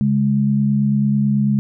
sine tone pair together, 138.59 / 207.7 Hz, C#3 / G#3, 0 / 0 cents, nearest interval perfect fifth, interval 700 cents, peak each -18 / -15 dBFS, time 0.01-1.59 s, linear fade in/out 0 ms, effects none

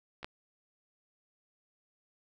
clicks, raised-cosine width 0.3 ms, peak -29 / -21 dBFS, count 2, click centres 0.23 / 0.245 s, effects none

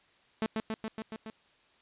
sawtooth tone with echo, 220 Hz, A3, in tune, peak -24 dBFS, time 0.42-0.46 s, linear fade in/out 0 ms, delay 140 ms, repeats 6, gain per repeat -2 dB, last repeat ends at 1.3 s, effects white hiss -65 dBFS RMS until 1.81 s + resampled to 8000 Hz

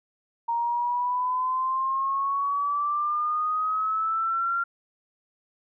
sine exponential sweep, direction up, 930 to 1387 Hz, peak -23 dBFS, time 0.48-4.64 s, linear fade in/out 10 ms, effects none

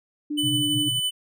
sine tone, 296.4 Hz, D4, 16 cents sharp, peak -25 dBFS, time 0.3-0.89 s, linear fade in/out 10 ms
square tone with tremolo, 3000 Hz, F#7, 23 cents sharp, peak -22 dBFS, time 0.37-1.11 s, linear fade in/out 20 ms, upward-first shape sine, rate 12 Hz, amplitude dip 30%
white band-pass noise, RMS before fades -32 dBFS, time 0.43-1 s, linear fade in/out 5 ms, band 120 to 140 Hz, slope 96 dB/octave
effects none

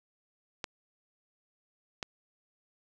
clicks, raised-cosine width 0.2 ms, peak -17 dBFS, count 2, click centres 0.642 / 2.028 s, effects none

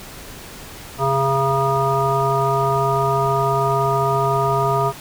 harmonic tone with a mistuned harmonic, 136.3 Hz, C#3, 29 cents flat, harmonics 1 / 3 / 5 / 7 / 9, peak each -22 / -22 / -22 / -22 / -22 dBFS, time 0.98-4.93 s, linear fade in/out 50 ms, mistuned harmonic 1, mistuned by -20 cents, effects pink hiss -37 dBFS RMS until 5 s

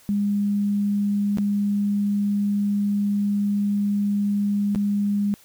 sine tone with dropouts, 203.5 Hz, G#3, 35 cents flat, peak -19 dBFS, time 0.09-5.34 s, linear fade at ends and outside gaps 0 ms, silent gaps 1.373-1.384 / 4.749-4.758 s, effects white hiss -53 dBFS RMS until 5.44 s

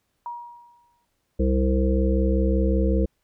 sine tone with exponential decay, 953 Hz, A#5, 38 cents sharp, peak -28 dBFS, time 0.26-1.05 s, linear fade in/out 1 ms, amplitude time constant 170 ms
harmonic tone, 65.3 Hz, C2, 3 cents flat, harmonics 1 / 3 / 5 / 7 / 8, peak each -20 / -25 / -27 / -28 / -29 dBFS, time 1.39-3.06 s, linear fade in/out 10 ms
effects pink hiss -73 dBFS RMS until 3.23 s

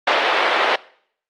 pink band-pass noise, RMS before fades -17 dBFS, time 0.07-0.76 s, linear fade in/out 5 ms, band 470 to 3500 Hz, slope 24 dB/octave, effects noise-tail reverb RT60 0.6 s tail -21 dB re dry + Opus 48 kbps

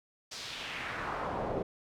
brown noise with band-pass filter sweep, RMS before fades -37 dBFS, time 0.31-1.63 s, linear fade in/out 10 ms, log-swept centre 5500 to 470 Hz, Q 1.8, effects none

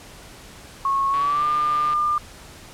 sine tone with pitch glide, 1095 to 1201 Hz, C#6 to D6, -22 to +38 cents, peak -18 dBFS, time 0.85-2.18 s, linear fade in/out 2 ms, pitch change +160 cents, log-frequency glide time 1.09-1.46 s
click train, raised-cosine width 0.3 ms, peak -20 dBFS, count 117, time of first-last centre 1.14-1.935 s, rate 146 Hz
effects pink hiss -43 dBFS RMS until 2.73 s + low-pass 11000 Hz 12 dB/octave

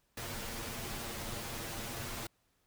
pink noise with comb filter, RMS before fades -41 dBFS, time 0.17-2.27 s, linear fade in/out 5 ms, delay 8.7 ms, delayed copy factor +0.7, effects pink hiss -75 dBFS RMS until 2.66 s

